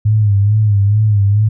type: tone with vibrato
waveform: sine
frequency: 103.83 Hz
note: G#2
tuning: in tune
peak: -8 dBFS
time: 0.05-1.49 s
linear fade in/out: 10 ms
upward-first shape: sine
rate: 2.3 Hz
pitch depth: 76 cents each way
effects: none